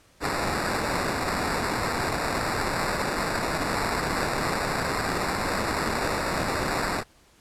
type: noise with sample-and-hold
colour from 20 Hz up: white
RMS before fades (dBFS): -27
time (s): 0.2-7.04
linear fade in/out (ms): 50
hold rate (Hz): 3150
effects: pink hiss -58 dBFS RMS until 7.4 s + low-pass 11000 Hz 12 dB/octave